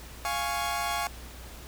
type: chord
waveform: sawtooth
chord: Db major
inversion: first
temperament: equal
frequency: 698.5 / 830.6 / 1108.7 Hz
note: F5 / Ab5 / Db6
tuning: 0 / 0 / 0 cents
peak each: -29 dBFS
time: 0.25-1.07 s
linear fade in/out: 0 ms
effects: added 60 Hz sine -44 dBFS peak until 1.67 s + pink hiss -47 dBFS RMS until 1.67 s